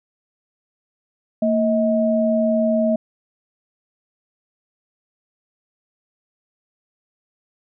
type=tone pair together; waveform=sine; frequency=228.3 / 635 Hz; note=A#3 / D#5; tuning=-36 / +35 cents; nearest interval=octave + tritone; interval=1771 cents; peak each=-18 dBFS; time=1.42-2.96 s; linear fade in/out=5 ms; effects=none